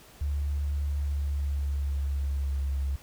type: tone with pitch glide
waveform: sine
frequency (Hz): 71.9 to 68.61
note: D2 to C#2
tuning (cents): -36 to -17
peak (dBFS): -26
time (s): 0.21-2.96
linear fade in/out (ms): 5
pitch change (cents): -81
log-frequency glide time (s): 0.91-2.75
effects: pink hiss -53 dBFS RMS until 3.02 s

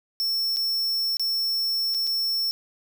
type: tone with dropouts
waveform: square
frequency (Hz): 5400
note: E8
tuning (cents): +41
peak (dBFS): -23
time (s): 0.2-2.51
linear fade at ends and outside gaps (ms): 0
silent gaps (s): 0.562-0.569 / 1.169-1.196 / 1.941-1.946 / 2.069-2.073
effects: none

